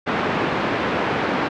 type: band-pass noise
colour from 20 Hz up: pink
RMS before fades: -22 dBFS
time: 0.06-1.49 s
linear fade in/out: 20 ms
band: 200 to 2100 Hz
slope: 12 dB/octave
effects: low-pass 5000 Hz 12 dB/octave